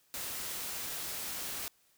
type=noise; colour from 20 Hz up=white; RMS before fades=-39 dBFS; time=0.14-1.68 s; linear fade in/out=0 ms; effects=white hiss -69 dBFS RMS until 1.97 s

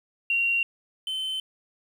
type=tone pair in turn; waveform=sine / triangle; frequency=2755 / 3070 Hz; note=F7 / G7; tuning=-24 / -37 cents; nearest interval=major second; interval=187 cents; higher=second; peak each=-21 / -26 dBFS; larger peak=first; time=0.3-0.63 / 1.07-1.4 s; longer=neither; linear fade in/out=2 ms; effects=9-bit

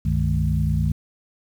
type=tone cluster; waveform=sine; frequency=66.4 / 96.7 / 153.4 / 211.1 Hz; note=C2 / G2 / D#3 / G#3; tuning=+26 / -23 / -24 / +29 cents; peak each=-23 / -24 / -22 / -28 dBFS; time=0.05-0.92 s; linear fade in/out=5 ms; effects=8-bit

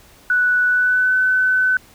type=tone with pitch glide; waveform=sine; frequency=1480 to 1511.1 Hz; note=F#6 to F#6; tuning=0 to +36 cents; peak=-13 dBFS; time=0.3-1.77 s; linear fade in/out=2 ms; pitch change=+36 cents; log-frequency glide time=0.67-1.15 s; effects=pink hiss -48 dBFS RMS until 1.94 s

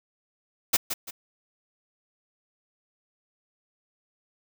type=noise with echo; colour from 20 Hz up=white; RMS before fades=-20 dBFS; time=0.73-0.77 s; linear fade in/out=10 ms; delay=170 ms; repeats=2; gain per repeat=-9 dB; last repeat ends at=1.11 s; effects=none

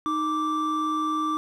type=tone pair together; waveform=triangle; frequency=310.4 / 1172 Hz; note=D#4 / D6; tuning=-4 / -4 cents; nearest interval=octave + major seventh; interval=2300 cents; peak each=-26 / -23 dBFS; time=0.06-1.37 s; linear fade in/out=0 ms; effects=none

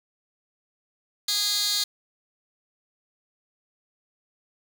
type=tone with high-pass filter; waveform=15% pulse; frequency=411.3 Hz; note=G#4; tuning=17 cents flat; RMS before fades=-25 dBFS; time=1.28-1.84 s; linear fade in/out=5 ms; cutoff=4200 Hz; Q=2.4; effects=none

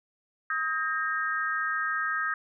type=tone cluster; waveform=sine; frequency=1267 / 1601 / 1846 Hz; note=D#6 / G6 / A#6; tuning=+31 / +36 / -17 cents; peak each=-30 / -30 / -33 dBFS; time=0.5-2.34 s; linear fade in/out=2 ms; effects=none

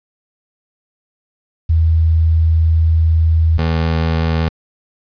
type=tone pair in turn; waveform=sine / 25% pulse; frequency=81 / 81.34 Hz; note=E2 / E2; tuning=-30 / -23 cents; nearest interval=unison; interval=7 cents; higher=second; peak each=-9 / -10 dBFS; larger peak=first; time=1.69-3.58 / 3.58-4.49 s; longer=first; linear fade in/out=10 ms; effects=resampled to 11025 Hz + 8-bit

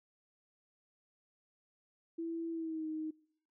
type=tone with pitch glide; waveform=sine; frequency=331.2 to 312.8 Hz; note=E4 to D#4; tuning=+8 to +9 cents; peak=-36 dBFS; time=2.18-3.11 s; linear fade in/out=10 ms; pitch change=-99 cents; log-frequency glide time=2.51-2.87 s; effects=noise-tail reverb RT60 0.7 s tail -25 dB re dry

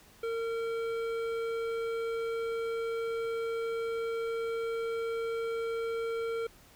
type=tone with hard clipping; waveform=sine; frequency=457.7 Hz; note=A#4; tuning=32 cents flat; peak=-33 dBFS; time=0.23-6.47 s; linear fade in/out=5 ms; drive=12 dB; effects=pink hiss -58 dBFS RMS until 6.75 s

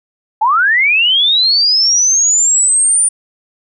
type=linear sweep; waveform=sine; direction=up; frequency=820 to 9370 Hz; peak=-8 dBFS; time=0.41-3.09 s; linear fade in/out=10 ms; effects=none

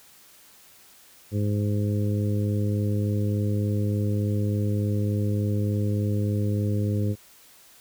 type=harmonic tone; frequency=103.4 Hz; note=G#2; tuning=7 cents flat; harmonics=1 / 2 / 3 / 4 / 5; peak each=-23 / -29 / -33 / -35 / -37 dBFS; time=1.31-7.16 s; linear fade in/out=50 ms; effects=white hiss -53 dBFS RMS until 7.8 s

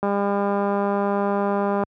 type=click train; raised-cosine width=1 ms; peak=-10 dBFS; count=364; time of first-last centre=0.03-1.836 s; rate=201 Hz; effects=high-pass 80 Hz 12 dB/octave

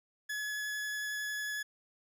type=tone with vibrato; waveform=40% pulse; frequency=1700 Hz; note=G#6; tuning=40 cents sharp; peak=-34 dBFS; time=0.29-1.63 s; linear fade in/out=10 ms; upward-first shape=sine; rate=11 Hz; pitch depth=8 cents each way; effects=none

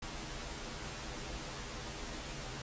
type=noise with comb filter; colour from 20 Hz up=pink; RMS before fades=-43 dBFS; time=0.02-2.62 s; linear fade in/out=5 ms; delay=11 ms; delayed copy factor=-1; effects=resampled to 16000 Hz

